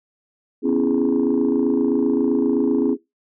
sine chord, C# minor seventh, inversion third, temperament just, 249.5 / 277.2 / 332.6 / 415.8 Hz, B3 / C#4 / E4 / G#4, +18 / 0 / +16 / +2 cents, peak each -20 / -19 / -21 / -21 dBFS, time 0.62-2.97 s, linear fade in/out 50 ms, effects noise-tail reverb RT60 0.2 s tail -20 dB re dry + tanh soft clip ceiling -10 dBFS

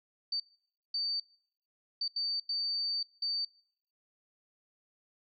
sine tone bursts at uneven times, 4593 Hz, D8, 39 cents flat, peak -30 dBFS, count 6, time 0.32-0.4 / 0.94-1.2 / 2.01-2.08 / 2.16-2.4 / 2.49-3.03 / 3.22-3.45 s, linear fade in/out 5 ms, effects noise-tail reverb RT60 0.7 s tail -24 dB re dry

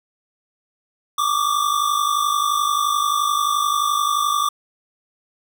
square tone pair together, 1147 / 1198.5 Hz, D6 / D6, -41 / +35 cents, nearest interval minor second, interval 76 cents, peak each -21 dBFS, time 1.18-4.49 s, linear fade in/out 5 ms, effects none

